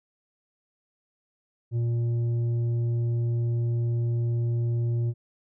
sine tone with tanh clipping, 117.8 Hz, A#2, 19 cents sharp, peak -24 dBFS, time 1.71-5.14 s, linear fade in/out 50 ms, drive 6 dB, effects none

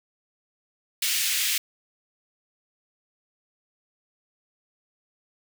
pink high-pass noise, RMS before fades -25 dBFS, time 1.02-1.58 s, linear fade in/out 5 ms, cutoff 2200 Hz, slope 24 dB/octave, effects none

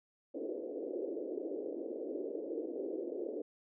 pink band-pass noise, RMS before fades -40 dBFS, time 0.34-3.42 s, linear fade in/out 5 ms, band 300 to 530 Hz, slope 48 dB/octave, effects none

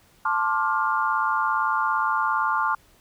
sine chord, D minor seventh, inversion second, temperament just, 881 / 1057.2 / 1174.7 / 1409.6 Hz, A5 / C6 / D6 / F6, +2 / +18 / 0 / +16 cents, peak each -26 dBFS, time 0.25-2.75 s, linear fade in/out 5 ms, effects pink hiss -58 dBFS RMS until 3 s

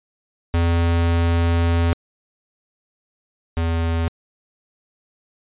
square tone pair in turn, 84.6 / 82.91 Hz, E2 / E2, +45 / +11 cents, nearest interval unison, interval 34 cents, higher first, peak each -16 / -19 dBFS, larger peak first, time 0.54-1.93 / 3.57-4.08 s, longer first, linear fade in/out 0 ms, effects resampled to 8000 Hz

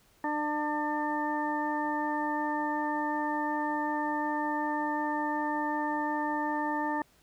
harmonic tone, 299.1 Hz, D4, 32 cents sharp, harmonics 1 / 2 / 3 / 4 / 6, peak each -33 / -39 / -31 / -41 / -37 dBFS, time 0.24-7.02 s, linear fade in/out 2 ms, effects pink hiss -64 dBFS RMS until 7.22 s

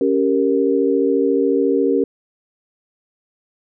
sine chord, G diminished, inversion second, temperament equal, 277.2 / 392 / 466.2 Hz, Db4 / G4 / Bb4, 0 / 0 / 0 cents, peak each -18 dBFS, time 0.01-2.04 s, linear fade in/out 2 ms, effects none

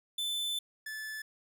45% pulse tone pair in turn, 3520 / 1739.3 Hz, A7 / A6, 0 / -20 cents, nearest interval octave, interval 1220 cents, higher first, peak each -32 / -38 dBFS, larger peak first, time 0.18-0.59 / 0.86-1.22 s, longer first, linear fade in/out 5 ms, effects none

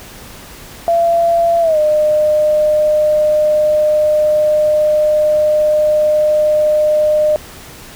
sine tone with pitch glide, 678 to 607.5 Hz, E5 to D#5, +49 to -42 cents, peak -9 dBFS, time 0.88-7.36 s, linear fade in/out 0 ms, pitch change -191 cents, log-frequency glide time 1.61-1.78 s, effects pink hiss -35 dBFS RMS until 7.95 s

